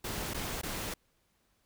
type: noise with dropouts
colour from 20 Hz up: pink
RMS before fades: -37 dBFS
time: 0.04-0.94 s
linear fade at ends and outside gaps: 5 ms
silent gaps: 0.337-0.343 / 0.615-0.632 s
effects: pink hiss -73 dBFS RMS until 1.65 s